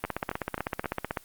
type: two click trains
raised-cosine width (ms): 0.5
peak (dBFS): -16 / -13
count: 4 / 19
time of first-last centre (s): 0.05-0.844 / 0.04-1.172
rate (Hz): 3.78 / 15.9
effects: white hiss -55 dBFS RMS until 1.24 s + Opus 24 kbps